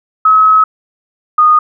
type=tone pair in turn; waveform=sine; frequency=1282 / 1232.8 Hz; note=E6 / D#6; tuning=-49 / -16 cents; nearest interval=minor second; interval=67 cents; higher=first; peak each=-4 dBFS; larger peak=neither; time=0.25-0.64 / 1.38-1.59 s; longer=first; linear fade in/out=5 ms; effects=none